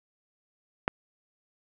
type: click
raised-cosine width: 0.5 ms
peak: -9 dBFS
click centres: 0.879 s
effects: none